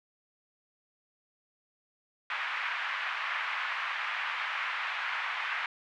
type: band-pass noise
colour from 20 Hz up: white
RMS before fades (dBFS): -34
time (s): 2.3-5.66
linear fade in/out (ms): 2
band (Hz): 970 to 2400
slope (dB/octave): 24
effects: none